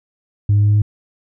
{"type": "tone with pitch steps", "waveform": "sine", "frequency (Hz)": [102.4, 102.99, 103.59, 104.19, 104.79], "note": ["G#2", "G#2", "G#2", "G#2", "G#2"], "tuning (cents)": [-24, -14, -4, 6, 16], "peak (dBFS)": -8, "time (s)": [0.49, 0.82], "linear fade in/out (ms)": 5, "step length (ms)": 66, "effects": ["tanh soft clip ceiling -8 dBFS"]}